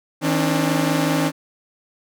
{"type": "tone cluster", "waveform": "sawtooth", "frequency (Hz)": [159.6, 268.9, 294.5], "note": ["D#3", "C4", "D4"], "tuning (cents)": [44, 47, 5], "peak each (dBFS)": -18, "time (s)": [0.21, 1.32], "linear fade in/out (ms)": 50, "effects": []}